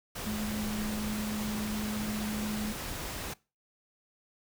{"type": "tone in noise", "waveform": "sine", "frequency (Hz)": 212.6, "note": "G#3", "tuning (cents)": 41, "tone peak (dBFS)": -32, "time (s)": [0.26, 2.73], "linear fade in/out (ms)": 10, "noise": "pink", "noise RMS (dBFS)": -38, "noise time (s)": [0.15, 3.34], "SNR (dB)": 3, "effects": ["noise-tail reverb RT60 0.3 s tail -22 dB re dry"]}